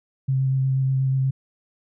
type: tone with vibrato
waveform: sine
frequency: 133 Hz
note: C3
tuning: 29 cents sharp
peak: -18 dBFS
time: 0.28-1.31 s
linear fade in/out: 10 ms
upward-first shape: square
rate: 8.3 Hz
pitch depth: 10 cents each way
effects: none